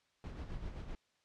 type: noise with tremolo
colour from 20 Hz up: brown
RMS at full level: -42 dBFS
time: 0.24-0.95 s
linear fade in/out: 0 ms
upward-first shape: sine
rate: 7.7 Hz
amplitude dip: 50%
effects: white hiss -75 dBFS RMS until 1.24 s + low-pass 5000 Hz 12 dB/octave